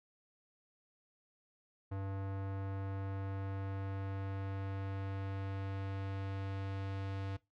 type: tone with low-pass filter sweep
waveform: square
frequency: 97.4 Hz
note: G2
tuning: 11 cents flat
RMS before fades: -40 dBFS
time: 1.91-7.37 s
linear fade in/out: 10 ms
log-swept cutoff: 1300 to 3500 Hz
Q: 0.81
effects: noise-tail reverb RT60 0.2 s tail -19 dB re dry